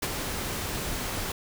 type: noise with ADSR envelope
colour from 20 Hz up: pink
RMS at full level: -27 dBFS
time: 0.02-1.32 s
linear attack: 9 ms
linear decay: 41 ms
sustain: -5 dB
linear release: 3 ms
effects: none